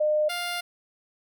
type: tone pair in turn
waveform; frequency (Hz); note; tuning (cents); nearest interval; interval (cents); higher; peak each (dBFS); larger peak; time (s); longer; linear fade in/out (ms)
sine / 10% pulse; 607 / 701.9; D#5 / F5; -43 / +9; minor third; 252; second; -20; neither; 0-0.29 / 0.29-0.61; second; 10
effects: none